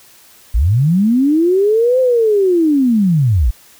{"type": "linear two-way sweep", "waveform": "sine", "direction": "up then down", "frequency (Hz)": [46.75, 522, 46.75], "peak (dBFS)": -9, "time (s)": [0.54, 3.51], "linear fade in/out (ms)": 10, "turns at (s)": 2, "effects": ["white hiss -45 dBFS RMS until 3.79 s"]}